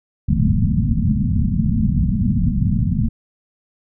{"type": "low-pass noise", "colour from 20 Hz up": "white", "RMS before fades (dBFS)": -17, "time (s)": [0.28, 3.09], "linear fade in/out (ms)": 5, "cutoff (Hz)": 240, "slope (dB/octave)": 96, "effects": []}